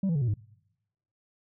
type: tone with pitch steps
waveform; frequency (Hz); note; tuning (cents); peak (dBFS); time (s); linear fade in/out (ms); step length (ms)
sine; 193.7 / 165.73 / 141.8 / 121.32 / 103.8; G3 / E3 / C#3 / B2 / G#2; -20 / +10 / +40 / -30 / 0; -21; 0.03-0.34; 5; 62
effects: noise-tail reverb RT60 0.9 s tail -26 dB re dry + tanh soft clip ceiling -23 dBFS